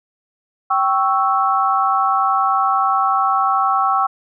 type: chord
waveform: sine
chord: C# diminished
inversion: second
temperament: equal with one note detuned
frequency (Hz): 777.7 / 1108.7 / 1318.5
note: G5 / C#6 / E6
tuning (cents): -14 / 0 / 0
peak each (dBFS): -18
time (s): 0.7-4.07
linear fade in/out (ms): 10
effects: none